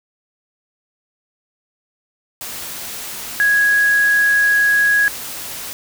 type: tone in noise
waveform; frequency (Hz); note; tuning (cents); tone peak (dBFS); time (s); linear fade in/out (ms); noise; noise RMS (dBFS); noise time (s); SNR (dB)
sine; 1661; G#6; 0; -11; 3.4-5.08; 0; white; -29; 2.41-5.73; +15
effects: none